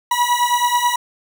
40% pulse beating tone pair, 966 / 975.3 Hz, B5 / B5, -39 / -22 cents, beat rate 9.3 Hz, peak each -17 dBFS, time 0.11-0.96 s, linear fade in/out 5 ms, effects 8-bit

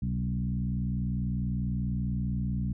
sine tone with frequency modulation, 132.4 Hz, C3, 21 cents sharp, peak -27 dBFS, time 0.02-2.73 s, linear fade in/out 5 ms, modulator 60.1 Hz, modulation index 1.4, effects none

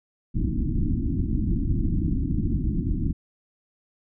pink low-pass noise, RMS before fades -24 dBFS, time 0.34-3.13 s, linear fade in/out 20 ms, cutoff 330 Hz, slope 96 dB/octave, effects none

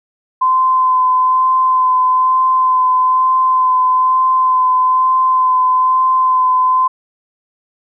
sine tone with vibrato, 1027 Hz, C6, 33 cents flat, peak -9 dBFS, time 0.41-6.88 s, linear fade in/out 10 ms, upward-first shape sine, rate 1.1 Hz, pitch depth 13 cents each way, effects none

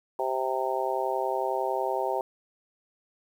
harmonic tone, 130.81 Hz, C3, in tune, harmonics 3 / 4 / 5 / 6 / 7, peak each -32 / -32 / -32 / -32 / -32 dBFS, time 0.19-2.21 s, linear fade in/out 2 ms, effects 9-bit

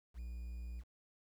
triangle tone with quantisation, 59.5 Hz, A#1, 36 cents sharp, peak -40 dBFS, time 0.14-0.84 s, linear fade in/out 50 ms, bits 11, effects none

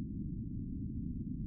white low-pass noise, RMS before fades -40 dBFS, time 0-1.46 s, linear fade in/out 0 ms, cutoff 270 Hz, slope 48 dB/octave, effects none

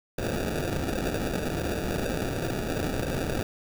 violet noise with sample-and-hold, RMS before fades -29 dBFS, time 0.18-3.43 s, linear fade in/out 5 ms, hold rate 1050 Hz, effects none

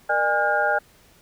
sine tone cluster, 469.2 / 602 / 816 / 1423 / 1609 Hz, A#4 / D5 / G#5 / F6 / G6, +11 / +43 / -31 / +32 / +45 cents, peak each -31 / -24 / -23 / -23 / -27 dBFS, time 0.09-0.79 s, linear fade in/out 10 ms, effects pink hiss -55 dBFS RMS until 1.21 s

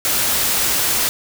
white noise, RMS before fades -18 dBFS, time 0.05-1.09 s, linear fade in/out 0 ms, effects none

